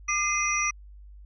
sine tone cluster, 1205 / 2068 / 2492 / 5840 Hz, D6 / C7 / D#7 / F#8, +44 / -21 / +2 / -24 cents, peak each -29 dBFS, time 0.08-0.71 s, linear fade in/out 10 ms, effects added 50 Hz sine -44 dBFS peak until 1.25 s

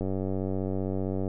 click train, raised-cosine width 2 ms, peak -18 dBFS, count 122, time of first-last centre 0.01-1.278 s, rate 95.4 Hz, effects none

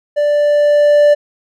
triangle tone with level ramp, 587.3 Hz, D5, in tune, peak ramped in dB -9 to -3 dBFS, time 0.16-1.15 s, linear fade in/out 20 ms, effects none

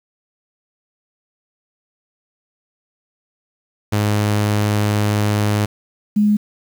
sawtooth / sine tone pair in turn, 104.5 / 209 Hz, G#2 / G#3, +11 / +11 cents, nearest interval octave, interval 1200 cents, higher second, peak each -11 dBFS, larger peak neither, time 3.92-5.66 / 6.16-6.37 s, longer first, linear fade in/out 10 ms, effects 7-bit

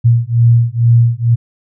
sine beating tone pair, 116.54 / 118.74 Hz, A#2 / A#2, 0 / +32 cents, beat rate 2.2 Hz, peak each -10 dBFS, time 0.04-1.36 s, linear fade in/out 20 ms, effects none

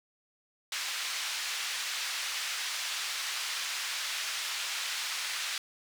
white band-pass noise, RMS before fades -35 dBFS, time 0.72-5.58 s, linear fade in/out 2 ms, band 1400 to 4900 Hz, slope 12 dB/octave, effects none

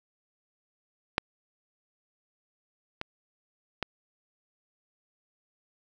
clicks, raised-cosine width 0.3 ms, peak -7 / -17 / -13 dBFS, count 3, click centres 1.181 / 3.014 / 3.827 s, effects none

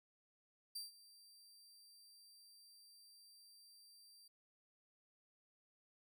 sawtooth tone with ADSR envelope, 4699 Hz, D8, in tune, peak -40 dBFS, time 0.75-4.28 s, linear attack 9 ms, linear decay 150 ms, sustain -19 dB, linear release 6 ms, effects none

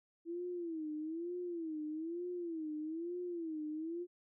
sine tone with vibrato, 329.6 Hz, E4, in tune, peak -38 dBFS, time 0.25-4.07 s, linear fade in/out 50 ms, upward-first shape sine, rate 1.1 Hz, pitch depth 140 cents each way, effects none

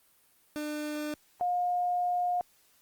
30% pulse / sine tone pair in turn, 300 / 713.5 Hz, D4 / F5, +37 / +37 cents, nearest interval octave + minor third, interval 1500 cents, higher second, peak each -30 / -26 dBFS, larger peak second, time 0.56-1.14 / 1.41-2.41 s, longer second, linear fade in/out 0 ms, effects white hiss -65 dBFS RMS until 2.81 s + Opus 32 kbps

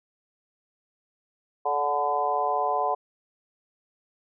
harmonic tone with a mistuned harmonic, 144.7 Hz, D3, 25 cents flat, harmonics 3 / 4 / 5 / 6 / 7, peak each -32 / -31 / -26 / -31 / -28 dBFS, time 1.65-2.95 s, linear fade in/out 10 ms, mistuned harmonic 5, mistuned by +23 cents, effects none

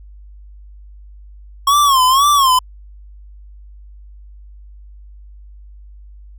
square tone with vibrato, 1090 Hz, C#6, 29 cents flat, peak -10 dBFS, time 1.67-2.59 s, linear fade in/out 5 ms, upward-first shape sine, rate 2 Hz, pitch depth 130 cents each way, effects added 50 Hz sine -36 dBFS peak until 6.38 s

